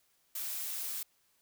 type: noise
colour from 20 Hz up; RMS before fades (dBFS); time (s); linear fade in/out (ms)
blue; -38; 0.35-1.03; 5
effects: white hiss -72 dBFS RMS until 1.41 s